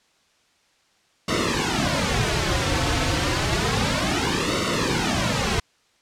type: noise with flanger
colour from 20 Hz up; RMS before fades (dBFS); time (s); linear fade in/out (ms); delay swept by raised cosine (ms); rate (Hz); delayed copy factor
pink; -22; 1.28-5.6; 5; 1.2 to 5; 0.3; -1
effects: white hiss -62 dBFS RMS until 6.01 s + low-pass 6000 Hz 12 dB/octave